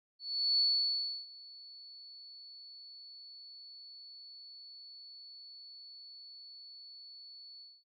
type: tone with ADSR envelope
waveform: sine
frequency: 4435 Hz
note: C#8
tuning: in tune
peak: -25 dBFS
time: 0.19-7.84 s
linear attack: 400 ms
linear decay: 670 ms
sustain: -24 dB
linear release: 230 ms
effects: none